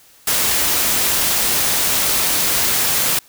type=noise; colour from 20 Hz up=white; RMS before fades=-17 dBFS; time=0.27-3.19 s; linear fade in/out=5 ms; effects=white hiss -49 dBFS RMS until 3.28 s